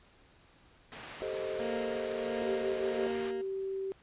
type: low-pass noise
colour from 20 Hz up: white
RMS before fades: -47 dBFS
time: 0.92-3.31 s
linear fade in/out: 0 ms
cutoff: 2600 Hz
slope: 12 dB/octave
type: chord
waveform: sine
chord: A half-diminished seventh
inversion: third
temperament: equal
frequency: 392 / 440 / 523.3 / 622.3 Hz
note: G4 / A4 / C5 / Eb5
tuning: 0 / 0 / 0 / 0 cents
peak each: -39 dBFS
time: 1.22-3.07 s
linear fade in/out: 0 ms
type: tone with tremolo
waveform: 20% pulse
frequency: 233.1 Hz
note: A#3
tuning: in tune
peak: -30 dBFS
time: 1.59-3.42 s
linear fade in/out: 10 ms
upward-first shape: triangle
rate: 1.5 Hz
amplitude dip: 65%
type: tone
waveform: sine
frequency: 386.1 Hz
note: G4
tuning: 26 cents flat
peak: -33 dBFS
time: 2.42-3.92 s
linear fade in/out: 0 ms
effects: pink hiss -62 dBFS RMS until 4.02 s + resampled to 8000 Hz